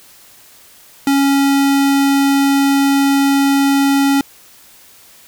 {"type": "tone", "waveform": "square", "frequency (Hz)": 277.2, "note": "C#4", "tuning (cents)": 0, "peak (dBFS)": -11, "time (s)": [1.07, 4.21], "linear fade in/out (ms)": 2, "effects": ["white hiss -44 dBFS RMS until 5.27 s"]}